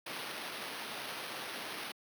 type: noise with sample-and-hold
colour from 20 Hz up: violet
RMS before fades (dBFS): -42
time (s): 0.06-1.92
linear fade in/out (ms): 5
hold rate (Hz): 7350
effects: high-pass 200 Hz 12 dB/octave